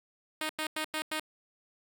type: tone bursts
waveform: 5% pulse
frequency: 310.6 Hz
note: D#4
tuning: 3 cents flat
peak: -20 dBFS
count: 5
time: 0.41-1.197 s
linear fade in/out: 2 ms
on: 83 ms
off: 93 ms
effects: none